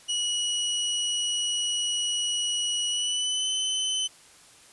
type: tone with pitch glide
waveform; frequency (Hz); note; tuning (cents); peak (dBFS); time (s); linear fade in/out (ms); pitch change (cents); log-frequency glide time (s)
sawtooth; 2920 to 3040; F#7 to F#7; -24 to +46; -22; 0.08-4.08; 20; +70; 2.87-3.48
effects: white hiss -53 dBFS RMS until 4.72 s + resampled to 24000 Hz